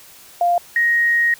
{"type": "tone pair in turn", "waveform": "sine", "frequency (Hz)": [698.5, 1876.7], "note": ["F5", "A#6"], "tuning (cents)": [0, 11], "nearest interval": "octave + perfect fourth", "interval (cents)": 1711, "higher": "second", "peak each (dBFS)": -13, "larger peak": "neither", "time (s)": [[0.41, 0.58], [0.76, 1.34]], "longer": "second", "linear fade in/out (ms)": 2, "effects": ["white hiss -44 dBFS RMS until 1.39 s"]}